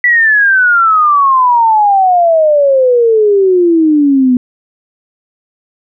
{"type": "exponential sweep", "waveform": "sine", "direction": "down", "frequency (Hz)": [1975.5, 245.3], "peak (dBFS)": -5, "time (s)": [0.04, 4.37], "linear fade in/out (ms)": 2, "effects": []}